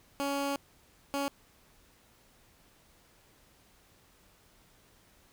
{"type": "tone bursts at uneven times", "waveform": "15% pulse", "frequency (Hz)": 280, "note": "C#4", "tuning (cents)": 18, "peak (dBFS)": -24, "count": 2, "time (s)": [[0.2, 0.56], [1.14, 1.28]], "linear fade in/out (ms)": 0, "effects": ["pink hiss -63 dBFS RMS until 5.32 s"]}